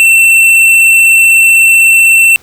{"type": "tone with hard clipping", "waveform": "sine", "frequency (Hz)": 2692, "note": "E7", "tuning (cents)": 36, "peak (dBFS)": -4, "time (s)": [0, 2.36], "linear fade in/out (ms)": 0, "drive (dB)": 10, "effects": ["pink hiss -42 dBFS RMS until 2.42 s"]}